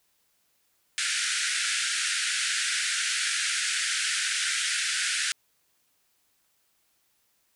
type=band-pass noise; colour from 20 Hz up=pink; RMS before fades=-28 dBFS; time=0.98-5.32 s; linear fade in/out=0 ms; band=1400 to 10000 Hz; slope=96 dB/octave; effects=white hiss -70 dBFS RMS until 7.55 s